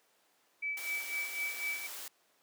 sine tone with tremolo, 2300 Hz, D7, 37 cents flat, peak -32 dBFS, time 0.62-1.87 s, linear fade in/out 10 ms, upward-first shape sine, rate 4 Hz, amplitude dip 70%
white noise, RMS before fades -44 dBFS, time 0.77-2.08 s, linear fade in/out 2 ms
effects pink hiss -70 dBFS RMS until 2.42 s + high-pass 400 Hz 12 dB/octave

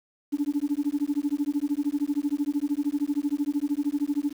sine tone with tremolo, 289.5 Hz, D4, 25 cents flat, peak -19 dBFS, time 0.32-4.33 s, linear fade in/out 20 ms, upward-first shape sine, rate 13 Hz, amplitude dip 100%, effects tanh soft clip ceiling -17 dBFS + 8-bit

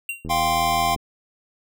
square tone with exponential decay, 2758 Hz, F7, 22 cents flat, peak -23 dBFS, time 0.09-0.27 s, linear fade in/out 2 ms, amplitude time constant 38 ms
click train, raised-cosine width 3 ms, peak -21 dBFS, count 59, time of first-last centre 0.25-0.962 s, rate 81.5 Hz
square chord, F suspended second, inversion none, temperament equal, 698.5 / 784 / 1046.5 Hz, F5 / G5 / C6, 0 / 0 / 0 cents, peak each -24 dBFS, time 0.29-0.96 s, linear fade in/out 20 ms
effects none

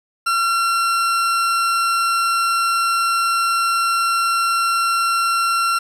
40% pulse tone, 1364 Hz, F6, 41 cents flat, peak -15 dBFS, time 0.26-5.79 s, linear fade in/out 10 ms, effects low-pass 11000 Hz 12 dB/octave + 7-bit

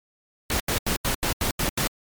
pink noise bursts, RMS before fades -24 dBFS, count 8, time 0.5-1.874 s, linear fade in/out 2 ms, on 100 ms, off 82 ms, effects MP3 96 kbps

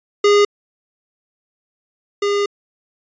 square tone pair in turn, 410 / 406.2 Hz, G#4 / G#4, -22 / -38 cents, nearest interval unison, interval 16 cents, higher first, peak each -10 / -16 dBFS, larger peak first, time 0.24-0.45 / 2.22-2.46 s, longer second, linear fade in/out 5 ms, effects resampled to 16000 Hz

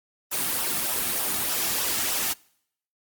white noise with flanger, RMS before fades -26 dBFS, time 0.31-2.34 s, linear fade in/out 20 ms, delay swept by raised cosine 0.44 to 2.04 ms, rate 3.3 Hz, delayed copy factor -0.5, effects noise-tail reverb RT60 0.7 s tail -25 dB re dry + Opus 32 kbps

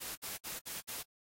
white noise bursts, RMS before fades -42 dBFS, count 5, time 0-1.032 s, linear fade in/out 20 ms, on 160 ms, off 58 ms, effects AAC 48 kbps

